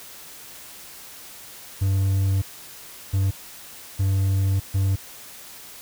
triangle tone bursts at uneven times, 96.8 Hz, G2, 21 cents flat, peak -16 dBFS, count 4, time 1.81-2.42 / 3.13-3.31 / 3.99-4.6 / 4.74-4.96 s, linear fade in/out 10 ms, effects white hiss -42 dBFS RMS until 5.81 s

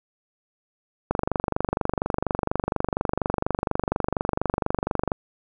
click train, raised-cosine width 1 ms, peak -8 dBFS, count 98, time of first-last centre 1.11-5.118 s, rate 24.2 Hz, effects none

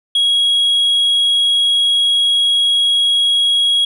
sine tone, 3310 Hz, G#7, 6 cents flat, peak -8 dBFS, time 0.15-3.85 s, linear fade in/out 5 ms, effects tanh soft clip ceiling -10 dBFS

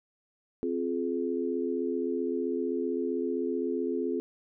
sine chord, F minor, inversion second, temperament equal with one note detuned, 261.6 / 349.2 / 424.8 Hz, C4 / F4 / Ab4, 0 / 0 / +39 cents, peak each -32 dBFS, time 0.63-4.2 s, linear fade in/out 0 ms, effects none

